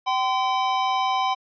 square tone pair together, 769 / 1026.5 Hz, G5 / C6, -33 / -33 cents, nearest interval perfect fourth, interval 500 cents, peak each -24 dBFS, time 0.06-1.35 s, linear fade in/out 20 ms, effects resampled to 11025 Hz

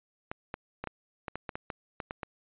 clicks, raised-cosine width 0.5 ms, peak -20 dBFS, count 12, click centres 0.315 / 0.541 / 0.84 / 0.873 / 1.282 / 1.356 / 1.492 / 1.555 / 1.702 / 2.002 / 2.109 / 2.232 s, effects resampled to 8000 Hz

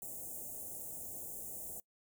white band-stop noise, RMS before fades -45 dBFS, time 0.02-1.8 s, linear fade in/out 2 ms, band 760 to 7000 Hz, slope 48 dB/octave, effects noise-tail reverb RT60 0.1 s tail -22 dB re dry

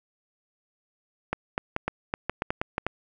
clicks, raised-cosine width 0.5 ms, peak -11 dBFS, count 11, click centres 1.33 / 1.579 / 1.764 / 1.88 / 2.139 / 2.296 / 2.421 / 2.505 / 2.615 / 2.781 / 2.866 s, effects none

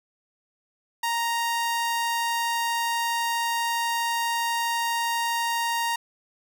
sawtooth tone, 932.3 Hz, A#5, in tune, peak -20 dBFS, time 1.03-5.96 s, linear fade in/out 5 ms, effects none

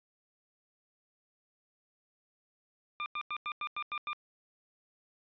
25% pulse tone bursts, 1197 Hz, D6, 33 cents sharp, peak -30 dBFS, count 8, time 3-4.131 s, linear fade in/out 0 ms, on 60 ms, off 93 ms, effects resampled to 11025 Hz

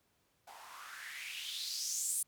blue noise with band-pass filter sweep, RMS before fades -41 dBFS, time 0.47-2.23 s, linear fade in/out 5 ms, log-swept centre 730 to 9700 Hz, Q 4.3, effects pink hiss -75 dBFS RMS until 2.27 s + high-pass 60 Hz 12 dB/octave

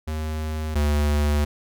square tone pair in turn, 77.78 / 73.84 Hz, D#2 / D2, 0 / +10 cents, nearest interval minor second, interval 90 cents, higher first, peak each -26 / -19 dBFS, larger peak second, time 0.07-0.75 / 0.75-1.45 s, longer second, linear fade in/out 10 ms, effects none

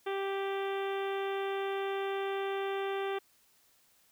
harmonic tone, 392 Hz, G4, in tune, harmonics 1 / 2 / 3 / 4 / 5 / 6 / 7 / 8 / 9, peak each -33 / -39 / -43 / -45 / -47 / -49 / -50 / -51 / -52 dBFS, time 0.06-3.19 s, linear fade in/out 10 ms, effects white hiss -67 dBFS RMS until 4.11 s

